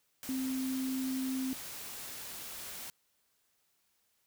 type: tone in noise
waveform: sine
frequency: 261.6 Hz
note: C4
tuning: in tune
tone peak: -32 dBFS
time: 0.29-1.53 s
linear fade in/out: 0 ms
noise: white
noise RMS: -44 dBFS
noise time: 0.23-2.9 s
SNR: +9 dB
effects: white hiss -75 dBFS RMS until 4.26 s